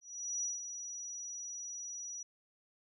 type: tone with ADSR envelope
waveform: sine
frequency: 5840 Hz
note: F#8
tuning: 24 cents flat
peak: -33 dBFS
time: 0.01-2.23 s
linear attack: 420 ms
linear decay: 170 ms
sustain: -8 dB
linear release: 6 ms
effects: none